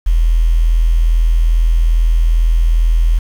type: tone with quantisation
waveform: sine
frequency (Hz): 41.2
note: E1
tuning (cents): 0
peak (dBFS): -8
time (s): 0.06-3.19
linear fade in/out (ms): 10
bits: 6
effects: none